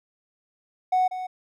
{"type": "tone with echo", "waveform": "triangle", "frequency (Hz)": 740, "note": "F#5", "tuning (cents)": 0, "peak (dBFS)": -15, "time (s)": [0.92, 1.08], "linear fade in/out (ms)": 10, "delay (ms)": 190, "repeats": 1, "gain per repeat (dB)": -12, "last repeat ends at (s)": 1.27, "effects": ["tanh soft clip ceiling -14 dBFS"]}